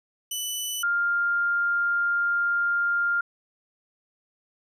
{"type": "tone pair in turn", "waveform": ["15% pulse", "sine"], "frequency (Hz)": [2982, 1400.8], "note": ["F#7", "F6"], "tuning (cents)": [13, 5], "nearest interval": "octave + minor second", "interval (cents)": 1308, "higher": "first", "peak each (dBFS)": -21, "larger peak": "neither", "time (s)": [[0.31, 0.83], [0.83, 3.21]], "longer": "second", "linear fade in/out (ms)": 5, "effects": []}